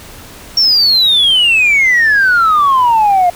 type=exponential sweep; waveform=sine; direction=down; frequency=5560 to 694 Hz; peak=-5 dBFS; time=0.57-3.3 s; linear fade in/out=5 ms; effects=tanh soft clip ceiling -4 dBFS + pink hiss -34 dBFS RMS until 3.35 s